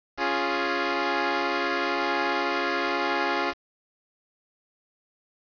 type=chord; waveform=10% pulse; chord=Db major; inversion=none; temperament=equal; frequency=277.2 / 349.2 / 415.3 Hz; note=Db4 / F4 / Ab4; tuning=0 / 0 / 0 cents; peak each=-21 / -19 / -21 dBFS; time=0.17-3.54 s; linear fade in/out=50 ms; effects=resampled to 11025 Hz + 7-bit